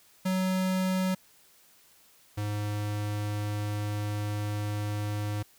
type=tone pair in turn; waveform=square; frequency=186.7 / 104.24 Hz; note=F#3 / G#2; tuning=+16 / +7 cents; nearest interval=minor seventh; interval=1009 cents; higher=first; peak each=-26 / -30 dBFS; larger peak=first; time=0.25-1.15 / 2.37-5.43 s; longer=second; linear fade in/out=10 ms; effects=white hiss -60 dBFS RMS until 5.58 s